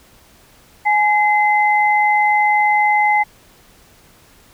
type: tone pair together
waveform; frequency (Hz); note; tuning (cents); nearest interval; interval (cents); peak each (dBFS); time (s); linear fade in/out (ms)
sine; 840 / 2056; G#5 / C7; +19 / -31; octave + minor third; 1550; -13 / -16; 0.85-3.24; 20
effects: pink hiss -49 dBFS RMS until 4.53 s